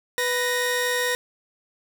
sawtooth tone pair together, 494.3 / 1864.7 Hz, B4 / A#6, +1 / 0 cents, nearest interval octave + major seventh, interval 2299 cents, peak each -21 / -21 dBFS, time 0.18-1.15 s, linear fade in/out 0 ms, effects none

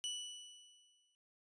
sawtooth tone with exponential decay, 2960 Hz, F#7, in tune, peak -34 dBFS, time 0.04-1.15 s, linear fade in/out 0 ms, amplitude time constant 240 ms, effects resampled to 22050 Hz

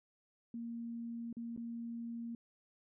sine tone with dropouts, 233.1 Hz, A#3, in tune, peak -40 dBFS, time 0.54-2.35 s, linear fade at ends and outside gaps 2 ms, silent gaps 1.328-1.368 / 1.564-1.575 s, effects none

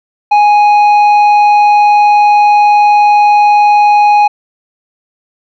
triangle tone with tanh clipping, 830.6 Hz, G#5, in tune, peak -5 dBFS, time 0.31-4.28 s, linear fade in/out 10 ms, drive 11 dB, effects none

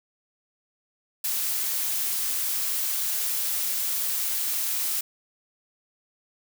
blue noise, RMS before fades -27 dBFS, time 1.24-5.01 s, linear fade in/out 5 ms, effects none

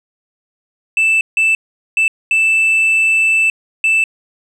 sine tone bursts at uneven times, 2644 Hz, E7, 5 cents sharp, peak -7 dBFS, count 5, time 0.97-1.21 / 1.37-1.55 / 1.97-2.08 / 2.31-3.5 / 3.84-4.04 s, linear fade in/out 2 ms, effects tanh soft clip ceiling -9 dBFS

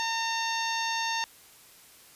harmonic tone with a mistuned harmonic, 910 Hz, A#5, 42 cents flat, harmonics 1 / 2 / 3 / 4 / 5 / 6 / 7, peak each -31 / -34 / -36 / -37 / -38 / -39 / -39 dBFS, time 0-1.24 s, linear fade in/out 0 ms, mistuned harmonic 5, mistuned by -23 cents, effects white hiss -54 dBFS RMS until 2.15 s + resampled to 32000 Hz

